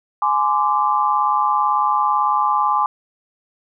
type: tone cluster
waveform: sine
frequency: 837 / 1033 / 1171 Hz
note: G#5 / C6 / D6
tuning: +13 / -22 / -5 cents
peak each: -19 dBFS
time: 0.22-2.86 s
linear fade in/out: 2 ms
effects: none